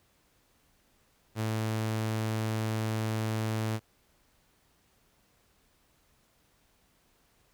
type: tone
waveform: sawtooth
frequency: 110 Hz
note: A2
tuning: in tune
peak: -25 dBFS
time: 1.35-3.8 s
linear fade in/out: 50 ms
effects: pink hiss -68 dBFS RMS until 7.53 s